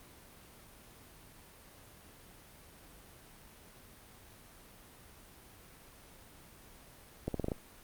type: accelerating click train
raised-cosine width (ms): 2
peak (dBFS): -20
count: 6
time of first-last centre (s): 7.28-7.518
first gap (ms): 63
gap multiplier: 0.86
effects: pink hiss -56 dBFS RMS until 7.83 s + Opus 32 kbps